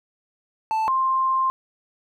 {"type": "tone pair in turn", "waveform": ["triangle", "sine"], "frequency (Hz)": [880, 1052.6], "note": ["A5", "C6"], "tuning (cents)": [0, 10], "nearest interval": "minor third", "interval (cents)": 310, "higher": "second", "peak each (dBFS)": -18, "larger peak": "neither", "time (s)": [[0.71, 0.88], [0.88, 1.5]], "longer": "second", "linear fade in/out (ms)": 0, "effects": []}